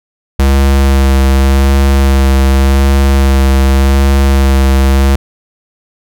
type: tone with vibrato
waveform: square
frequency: 67.8 Hz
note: C#2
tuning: 38 cents flat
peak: -6 dBFS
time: 0.39-5.16 s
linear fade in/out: 5 ms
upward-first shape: sine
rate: 0.87 Hz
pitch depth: 18 cents each way
effects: none